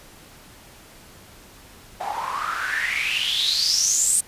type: noise with band-pass filter sweep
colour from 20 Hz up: white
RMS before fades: -23 dBFS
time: 2-4.21 s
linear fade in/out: 10 ms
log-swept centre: 740 to 8900 Hz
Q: 9
effects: pink hiss -47 dBFS RMS until 4.27 s + resampled to 32000 Hz